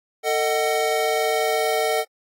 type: chord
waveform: square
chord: D# diminished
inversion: second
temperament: just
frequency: 448 / 622.3 / 746.7 Hz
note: A4 / D#5 / F#5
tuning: +31 / 0 / +16 cents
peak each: -24 / -25 / -25 dBFS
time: 0.23-2.05 s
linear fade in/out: 50 ms
effects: AAC 48 kbps